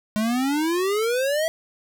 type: exponential sweep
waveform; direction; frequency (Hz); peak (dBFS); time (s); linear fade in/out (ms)
square; up; 209.1 to 659.3; -21; 0.16-1.48; 0
effects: none